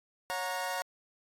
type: chord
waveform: 25% pulse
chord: F# major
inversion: second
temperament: equal with one note detuned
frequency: 554.4 / 726.4 / 932.3 Hz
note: C#5 / F#5 / A#5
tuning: 0 / -32 / 0 cents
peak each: -35 / -33 / -33 dBFS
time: 0.3-0.82 s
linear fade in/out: 0 ms
effects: AAC 48 kbps